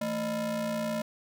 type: ring-modulated tone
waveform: square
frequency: 193.7 Hz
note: G3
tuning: 20 cents flat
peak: -27 dBFS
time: 0.01-1.02 s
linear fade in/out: 5 ms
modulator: 417 Hz
effects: none